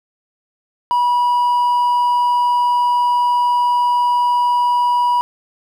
triangle tone with hard clipping, 973 Hz, B5, 26 cents flat, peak -13 dBFS, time 0.91-5.21 s, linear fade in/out 0 ms, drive 5 dB, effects none

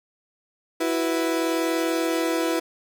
35% pulse chord, E suspended second, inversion none, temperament equal, 329.6 / 370 / 493.9 Hz, E4 / F#4 / B4, 0 / 0 / 0 cents, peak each -22 / -28 / -26 dBFS, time 0.8-2.6 s, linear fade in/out 10 ms, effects none

